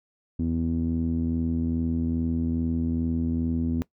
sawtooth tone with low-pass filter, 82.41 Hz, E2, in tune, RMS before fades -26 dBFS, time 0.39-3.82 s, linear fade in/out 0 ms, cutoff 260 Hz, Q 5.2, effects noise-tail reverb RT60 0.1 s tail -20 dB re dry

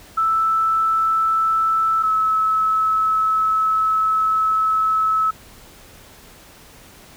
sine tone pair in turn, 1318.5 / 1298.1 Hz, E6 / E6, 0 / -27 cents, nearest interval unison, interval 27 cents, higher first, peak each -15 dBFS, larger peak neither, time 0.17-2.03 / 2.03-5.31 s, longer second, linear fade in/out 10 ms, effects pink hiss -45 dBFS RMS until 7.16 s

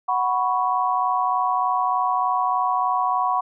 sine chord, F# suspended fourth, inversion none, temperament just, 740 / 986.7 / 1110 Hz, F#5 / B5 / C#6, 0 / -2 / +2 cents, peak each -23 dBFS, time 0.08-3.41 s, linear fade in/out 10 ms, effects none

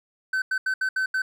triangle tone bursts at uneven times, 1528 Hz, G6, 45 cents flat, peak -20 dBFS, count 6, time 0.33-0.42 / 0.51-0.58 / 0.66-0.74 / 0.81-0.89 / 0.96-1.06 / 1.14-1.22 s, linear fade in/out 5 ms, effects none

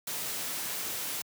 white noise, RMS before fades -35 dBFS, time 0.07-1.22 s, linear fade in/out 5 ms, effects high-pass 100 Hz 12 dB/octave

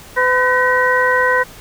harmonic tone with a mistuned harmonic, 505 Hz, B4, 39 cents sharp, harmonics 1 / 2 / 3 / 4, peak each -17 / -17 / -17 / -17 dBFS, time 0.16-1.44 s, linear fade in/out 20 ms, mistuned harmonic 4, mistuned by -100 cents, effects pink hiss -39 dBFS RMS until 1.6 s

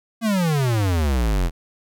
square exponential sweep, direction down, 233.5 to 40 Hz, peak -18 dBFS, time 0.21-1.51 s, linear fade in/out 50 ms, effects none

